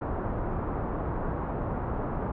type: low-pass noise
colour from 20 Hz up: pink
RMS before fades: -31 dBFS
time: 0.01-2.32 s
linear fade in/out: 10 ms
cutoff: 1200 Hz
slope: 24 dB/octave
effects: none